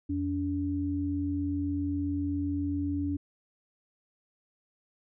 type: tone pair together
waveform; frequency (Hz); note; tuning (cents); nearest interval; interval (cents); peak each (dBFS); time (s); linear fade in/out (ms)
sine; 86.2 / 286.1; F2 / D4; -22 / -45; octave + major sixth; 2077; -33 / -29; 0.09-3.17; 10
effects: none